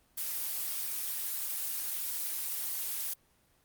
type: noise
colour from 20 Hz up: blue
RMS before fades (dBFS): -35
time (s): 0.17-3.14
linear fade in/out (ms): 10
effects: pink hiss -68 dBFS RMS until 3.64 s + Opus 24 kbps